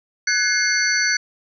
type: tone cluster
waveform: sine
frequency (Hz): 1498 / 1683 / 2134 / 4477 / 5950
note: F#6 / G#6 / C7 / C#8 / F#8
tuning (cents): +21 / +23 / +34 / +16 / +9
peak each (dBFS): -23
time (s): 0.27-1.17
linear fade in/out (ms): 5
effects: none